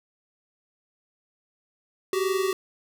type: tone pair together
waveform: square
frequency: 376.7 / 398.6 Hz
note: F#4 / G4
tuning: +31 / +29 cents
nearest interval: minor second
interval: 98 cents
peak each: -25 / -29 dBFS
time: 2.13-2.53 s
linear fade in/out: 2 ms
effects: none